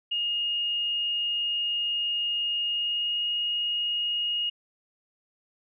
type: tone with pitch glide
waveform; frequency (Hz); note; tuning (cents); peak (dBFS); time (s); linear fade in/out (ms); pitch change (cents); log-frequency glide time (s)
sine; 2851 to 2868; F7 to F7; +35 to +45; -25; 0.11-4.5; 10; +10; 2.66-3.24
effects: none